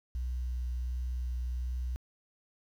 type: tone with vibrato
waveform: sine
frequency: 61.74 Hz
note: B1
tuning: in tune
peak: -30 dBFS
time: 0.15-1.96 s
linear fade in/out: 0 ms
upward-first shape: triangle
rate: 1.4 Hz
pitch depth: 15 cents each way
effects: tanh soft clip ceiling -29 dBFS + 10-bit